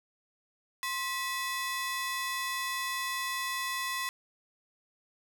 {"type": "ring-modulated tone", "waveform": "sawtooth", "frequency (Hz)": 1505, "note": "F#6", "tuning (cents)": 29, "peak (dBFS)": -25, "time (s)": [0.83, 4.09], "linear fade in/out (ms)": 0, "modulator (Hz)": 450, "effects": []}